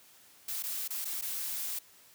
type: noise with dropouts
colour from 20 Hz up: blue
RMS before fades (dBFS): -36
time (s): 0.48-1.79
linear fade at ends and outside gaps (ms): 5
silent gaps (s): 0.626-0.636 / 0.878-0.904 / 1.046-1.053 / 1.213-1.221
effects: white hiss -59 dBFS RMS until 2.14 s + high-pass 80 Hz 12 dB/octave